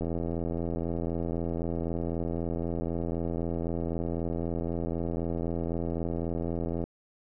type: click train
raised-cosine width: 2 ms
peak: -19 dBFS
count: 574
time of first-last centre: 0.01-6.84 s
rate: 83.9 Hz
effects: none